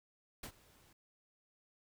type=noise with ADSR envelope; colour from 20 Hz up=pink; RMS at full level=-44 dBFS; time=0.43-0.93 s; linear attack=6 ms; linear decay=75 ms; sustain=-22 dB; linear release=4 ms; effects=none